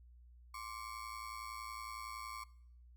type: ring-modulated tone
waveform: 35% pulse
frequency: 1108.7 Hz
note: C#6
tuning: in tune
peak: -40 dBFS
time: 0.54-2.44 s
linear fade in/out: 5 ms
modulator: 55.4 Hz
effects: noise-tail reverb RT60 0.7 s tail -21 dB re dry + added 60 Hz sine -57 dBFS peak until 2.96 s